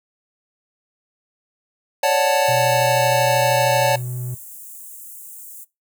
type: chord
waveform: square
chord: D major seventh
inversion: third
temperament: equal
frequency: 554.4 / 587.3 / 740 / 880 Hz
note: C#5 / D5 / F#5 / A5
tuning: 0 / 0 / 0 / 0 cents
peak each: -20 / -22 / -23 / -21 dBFS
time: 2.03-3.96 s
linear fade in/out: 5 ms
type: high-pass noise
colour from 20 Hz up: white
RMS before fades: -38 dBFS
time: 2.44-5.65 s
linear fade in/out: 20 ms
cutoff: 7200 Hz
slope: 48 dB/octave
type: tone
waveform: triangle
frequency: 124.3 Hz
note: B2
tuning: 12 cents sharp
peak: -23 dBFS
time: 2.48-4.35 s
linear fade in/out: 10 ms
effects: noise-tail reverb RT60 0.2 s tail -19 dB re dry